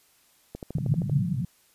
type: click train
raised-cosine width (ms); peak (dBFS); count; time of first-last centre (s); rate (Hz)
2; -22; 8; 0.55-1.097; 12.8
type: band-pass noise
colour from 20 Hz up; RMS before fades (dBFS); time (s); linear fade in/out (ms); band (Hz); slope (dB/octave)
white; -26; 0.75-1.45; 5; 120 to 170; 48
effects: white hiss -62 dBFS RMS until 1.74 s + resampled to 32000 Hz